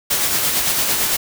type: noise with tremolo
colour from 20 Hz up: white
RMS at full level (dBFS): -17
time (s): 0.1-1.17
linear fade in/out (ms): 10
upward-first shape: sine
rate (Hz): 8.9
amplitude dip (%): 35
effects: none